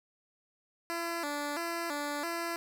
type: tone with vibrato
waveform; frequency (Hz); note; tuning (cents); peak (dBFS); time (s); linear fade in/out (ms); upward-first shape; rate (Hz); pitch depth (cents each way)
10% pulse; 313.6; D#4; +14; -25; 0.9-2.56; 0; square; 1.5; 130
effects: none